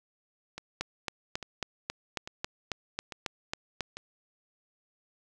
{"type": "two click trains", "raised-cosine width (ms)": 0.2, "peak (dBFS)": [-22, -14], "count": [5, 12], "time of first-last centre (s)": [[0.58, 3.97], [0.81, 3.807]], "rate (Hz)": [1.18, 3.67], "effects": []}